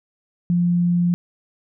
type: tone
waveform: sine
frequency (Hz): 174.61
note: F3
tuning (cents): 0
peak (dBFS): -15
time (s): 0.5-1.14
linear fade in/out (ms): 0
effects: none